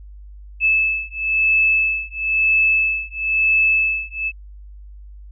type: beating tone pair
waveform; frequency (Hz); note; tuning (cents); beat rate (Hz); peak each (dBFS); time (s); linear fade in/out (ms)
sine; 2614 / 2615; E7 / E7; -15 / -15; 1; -18; 0.6-4.32; 50
effects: added 50 Hz sine -36 dBFS peak until 5.31 s